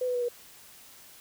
sine tone with pitch steps, 504 / 496.5 / 489.1 / 481.8 Hz, B4 / B4 / B4 / B4, +35 / +9 / -17 / -43 cents, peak -26 dBFS, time 0.01-0.286 s, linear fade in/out 5 ms, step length 69 ms, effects white hiss -52 dBFS RMS until 1.2 s

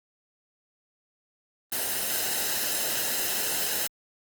white noise with comb filter, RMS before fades -28 dBFS, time 1.72-3.87 s, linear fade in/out 2 ms, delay 0.87 ms, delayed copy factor -0.55, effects Opus 24 kbps

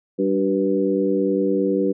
harmonic tone with a mistuned harmonic, 97.4 Hz, G2, 11 cents flat, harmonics 2 / 3 / 4 / 5, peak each -24 / -22 / -22 / -23 dBFS, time 0.18-1.93 s, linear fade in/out 20 ms, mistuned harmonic 4, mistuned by -34 cents, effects none

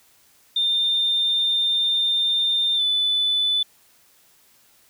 sine tone with pitch glide, 3609 to 3494 Hz, A7 to A7, +43 to -13 cents, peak -17 dBFS, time 0.56-3.63 s, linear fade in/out 5 ms, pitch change -56 cents, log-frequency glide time 2.75-2.82 s, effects tanh soft clip ceiling -13 dBFS + white hiss -57 dBFS RMS until 4.89 s

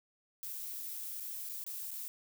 violet noise with dropouts, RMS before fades -42 dBFS, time 0.43-2.08 s, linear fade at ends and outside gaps 0 ms, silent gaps 1.2-1.205 / 1.491-1.495 / 1.64-1.665 / 1.907-1.914 s, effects none

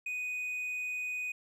triangle tone, 2489 Hz, D#7, in tune, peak -32 dBFS, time 0.06-1.32 s, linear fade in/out 5 ms, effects resampled to 32000 Hz

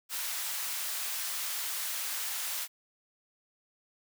white high-pass noise, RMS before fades -35 dBFS, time 0.09-2.68 s, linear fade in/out 50 ms, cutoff 890 Hz, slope 12 dB/octave, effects none

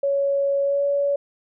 sine tone with pitch glide, 558 to 566.1 Hz, C#5 to C#5, +11 to +36 cents, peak -18 dBFS, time 0.03-1.16 s, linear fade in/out 5 ms, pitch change +25 cents, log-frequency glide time 0.62-0.85 s, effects none

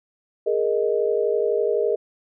sine chord, Ab suspended second, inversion none, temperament just, 415.3 / 467.2 / 623 Hz, Ab4 / Bb4 / Eb5, 0 / +4 / +2 cents, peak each -22 / -22 / -26 dBFS, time 0.46-1.96 s, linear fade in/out 10 ms, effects none

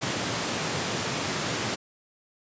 pink high-pass noise, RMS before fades -29 dBFS, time 0.01-1.76 s, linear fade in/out 20 ms, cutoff 110 Hz, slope 24 dB/octave, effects resampled to 16000 Hz

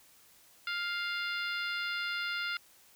harmonic tone, 700 Hz, F5, 4 cents sharp, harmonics 2 / 3 / 4 / 5 / 6 / 7, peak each -35 / -39 / -41 / -43 / -45 / -46 dBFS, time 0.67-2.57 s, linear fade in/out 2 ms, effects white hiss -61 dBFS RMS until 2.95 s

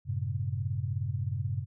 sine tone cluster, 95.3 / 111.6 / 134.4 Hz, G2 / A2 / C3, -48 / +25 / +47 cents, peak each -33 / -34 / -34 dBFS, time 0.05-1.66 s, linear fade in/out 50 ms, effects none

